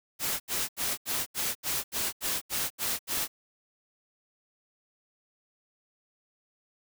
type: noise bursts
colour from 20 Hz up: white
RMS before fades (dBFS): -30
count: 11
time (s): 0.19-3.28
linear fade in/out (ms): 50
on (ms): 210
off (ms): 78
effects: none